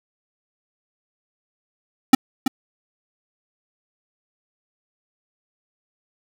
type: tone with echo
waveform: square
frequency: 262.9 Hz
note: C4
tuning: 8 cents sharp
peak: -6 dBFS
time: 2.13-2.15 s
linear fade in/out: 5 ms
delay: 330 ms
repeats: 1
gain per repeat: -10 dB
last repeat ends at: 2.48 s
effects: none